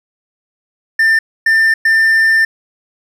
triangle tone bursts at uneven times, 1792 Hz, A6, 31 cents sharp, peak -6 dBFS, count 3, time 0.99-1.19 / 1.46-1.74 / 1.85-2.45 s, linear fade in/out 5 ms, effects none

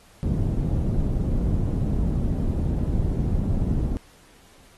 pink low-pass noise, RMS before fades -23 dBFS, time 0.23-3.97 s, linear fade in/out 0 ms, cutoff 230 Hz, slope 12 dB/octave, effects pink hiss -54 dBFS RMS until 4.77 s + AAC 32 kbps

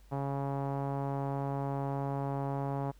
sawtooth tone with low-pass filter, 138.59 Hz, C#3, in tune, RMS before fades -34 dBFS, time 0.11-2.92 s, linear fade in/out 20 ms, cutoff 870 Hz, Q 2.5, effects added 49 Hz sine -55 dBFS peak until 2.99 s + pink hiss -67 dBFS RMS until 2.99 s

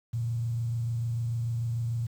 sine tone with frequency modulation, 116.54 Hz, A#2, in tune, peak -27 dBFS, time 0.13-2.07 s, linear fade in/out 10 ms, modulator 26.8 Hz, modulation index 0.27, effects 9-bit

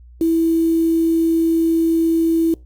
sine tone with quantisation, 328.7 Hz, E4, 5 cents flat, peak -13 dBFS, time 0.21-2.54 s, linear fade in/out 2 ms, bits 6, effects added 60 Hz sine -40 dBFS peak until 2.65 s + Opus 48 kbps

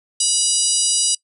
harmonic tone with a mistuned harmonic, 971 Hz, B5, 30 cents flat, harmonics 3 / 4 / 5 / 6 / 7 / 8 / 9 / 10, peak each -27 / -27 / -22 / -23 / -30 / -21 / -23 / -22 dBFS, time 0.2-1.15 s, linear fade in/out 5 ms, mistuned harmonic 9, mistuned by -36 cents, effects noise-tail reverb RT60 0.1 s tail -23 dB re dry

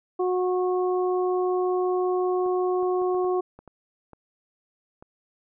harmonic tone, 365.1 Hz, F#4, 23 cents flat, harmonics 1 / 2 / 3, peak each -22 / -30 / -33 dBFS, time 0.19-3.41 s, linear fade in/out 10 ms
clicks, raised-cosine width 1 ms, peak -31 dBFS, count 9, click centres 2.462 / 2.829 / 3.018 / 3.147 / 3.246 / 3.59 / 3.677 / 4.133 / 5.025 s
effects none

